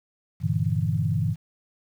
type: chord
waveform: sine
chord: E half-diminished seventh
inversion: first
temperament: equal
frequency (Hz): 98 / 116.54 / 146.83 / 164.81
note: G2 / Bb2 / D3 / E3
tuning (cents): 0 / 0 / 0 / 0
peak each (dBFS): -27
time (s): 0.4-1.36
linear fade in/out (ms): 50
effects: 9-bit